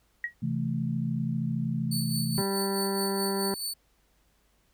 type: tone with exponential decay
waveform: sine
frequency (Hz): 1905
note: A#6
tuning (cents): +37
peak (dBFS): -24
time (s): 0.24-0.34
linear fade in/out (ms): 2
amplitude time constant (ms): 21
type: chord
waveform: sine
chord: A minor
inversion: first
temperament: just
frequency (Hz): 132 / 165 / 220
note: C3 / E3 / A3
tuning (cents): +16 / +2 / 0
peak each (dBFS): -31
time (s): 0.42-2.42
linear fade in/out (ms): 10
type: tone with tremolo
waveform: 20% pulse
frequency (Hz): 4488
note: C#8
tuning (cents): +21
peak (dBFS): -24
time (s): 1.91-3.74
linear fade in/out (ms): 10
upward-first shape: sine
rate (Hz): 4.7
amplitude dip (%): 55
type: harmonic tone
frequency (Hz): 196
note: G3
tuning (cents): 0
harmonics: 1 / 2 / 3 / 4 / 5 / 7 / 8 / 9 / 10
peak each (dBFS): -31 / -30 / -42 / -39 / -37 / -44 / -50 / -46 / -52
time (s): 2.38-3.54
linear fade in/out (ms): 0
effects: added 50 Hz sine -69 dBFS peak until 4.73 s + pink hiss -69 dBFS RMS until 4.73 s